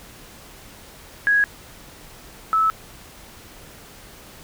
sine tone pair in turn, 1659 / 1304.8 Hz, G#6 / E6, -2 / -18 cents, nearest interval major third, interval 416 cents, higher first, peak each -14 / -15 dBFS, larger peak first, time 1.27-1.44 / 2.53-2.7 s, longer neither, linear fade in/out 0 ms, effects pink hiss -44 dBFS RMS until 4.43 s

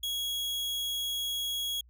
40% pulse tone, 3322 Hz, G#7, in tune, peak -30 dBFS, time 0.03-1.81 s, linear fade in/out 5 ms, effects added 60 Hz sine -55 dBFS peak until 1.89 s

